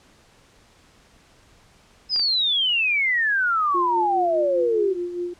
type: exponential sweep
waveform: sine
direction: down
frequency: 5160 to 363.7 Hz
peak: -18 dBFS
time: 2.09-4.96 s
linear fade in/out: 50 ms
type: clicks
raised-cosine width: 0.3 ms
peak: -21 dBFS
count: 2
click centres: 2.161 / 2.196 s
type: tone with tremolo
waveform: sine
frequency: 351.7 Hz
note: F4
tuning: 12 cents sharp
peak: -23 dBFS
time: 3.74-5.34 s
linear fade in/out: 10 ms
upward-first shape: sine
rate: 4.9 Hz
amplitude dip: 55%
effects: pink hiss -55 dBFS RMS until 5.39 s + low-pass 8000 Hz 12 dB/octave